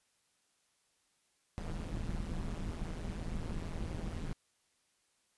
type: noise with amplitude modulation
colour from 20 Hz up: brown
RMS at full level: -35 dBFS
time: 1.58-4.33 s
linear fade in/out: 0 ms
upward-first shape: sine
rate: 164 Hz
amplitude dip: 85%
effects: white hiss -75 dBFS RMS until 5.37 s + resampled to 24000 Hz